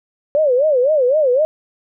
sine tone with vibrato, 554.4 Hz, C#5, in tune, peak -11 dBFS, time 0.35-1.45 s, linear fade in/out 0 ms, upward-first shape sine, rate 3.9 Hz, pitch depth 220 cents each way, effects none

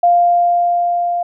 sine tone with level ramp, 698.5 Hz, F5, in tune, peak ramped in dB -7 to -15 dBFS, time 0.03-1.23 s, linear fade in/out 5 ms, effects none

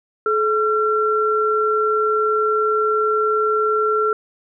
sine tone pair together, 429.3 / 1360 Hz, A4 / F6, -43 / -46 cents, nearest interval octave + minor sixth, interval 1997 cents, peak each -18 dBFS, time 0.26-4.13 s, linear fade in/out 2 ms, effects none

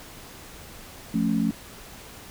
sine chord, F augmented, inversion none, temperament equal, 174.61 / 220 / 277.2 Hz, F3 / A3 / C#4, 0 / 0 / 0 cents, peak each -27 / -23 / -27 dBFS, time 1.14-1.51 s, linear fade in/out 5 ms, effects pink hiss -44 dBFS RMS until 2.3 s

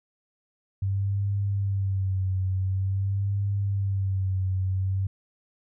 sine tone with vibrato, 97 Hz, G2, 18 cents flat, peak -23 dBFS, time 0.82-5.07 s, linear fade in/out 5 ms, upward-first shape sine, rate 0.47 Hz, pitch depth 54 cents each way, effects none

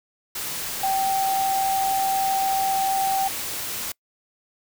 sine tone in noise, 775 Hz, G5, 20 cents flat, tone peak -20 dBFS, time 0.83-3.28 s, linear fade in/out 5 ms, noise white, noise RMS -30 dBFS, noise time 0.35-3.92 s, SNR +7 dB, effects noise-tail reverb RT60 0.1 s tail -25 dB re dry

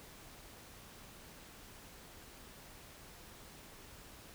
silence, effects pink hiss -55 dBFS RMS until 4.34 s

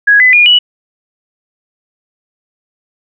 sine tone with pitch steps, 1661.2 / 2010 / 2432 / 2943 Hz, G#6 / B6 / D#7 / F#7, 0 / +30 / -40 / -10 cents, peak -3 dBFS, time 0.07-0.59 s, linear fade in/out 10 ms, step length 130 ms, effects none

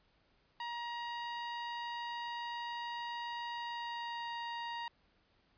sawtooth tone with pitch glide, 947 to 939.4 Hz, A#5 to A#5, +27 to +13 cents, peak -35 dBFS, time 0.6-4.88 s, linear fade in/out 2 ms, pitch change -14 cents, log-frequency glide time 3.53-4.29 s, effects pink hiss -72 dBFS RMS until 5.57 s + resampled to 11025 Hz

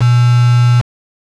sine tone with quantisation, 121.1 Hz, B2, 34 cents flat, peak -6 dBFS, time 0-0.82 s, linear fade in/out 20 ms, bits 3, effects low-pass 6000 Hz 12 dB/octave

